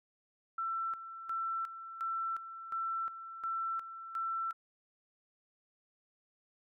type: tone with tremolo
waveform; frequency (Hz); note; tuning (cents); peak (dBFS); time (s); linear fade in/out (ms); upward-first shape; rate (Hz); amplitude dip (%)
sine; 1340; E6; +28; -33; 0.58-4.53; 5; square; 1.4; 70
effects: none